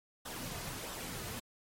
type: noise with flanger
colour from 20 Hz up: pink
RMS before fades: -42 dBFS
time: 0.25-1.4 s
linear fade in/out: 10 ms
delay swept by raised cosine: 0.43 to 3.73 ms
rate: 1.5 Hz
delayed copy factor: -0.5
effects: MP3 64 kbps